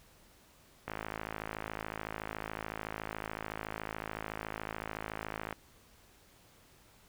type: click train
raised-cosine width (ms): 0.5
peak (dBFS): -22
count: 251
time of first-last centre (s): 0.88-5.527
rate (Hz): 53.8
effects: pink hiss -62 dBFS RMS until 7.08 s